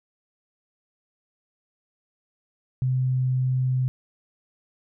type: tone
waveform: sine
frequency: 128.7 Hz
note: C3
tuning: 28 cents flat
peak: -20 dBFS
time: 2.82-3.88 s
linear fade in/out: 0 ms
effects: none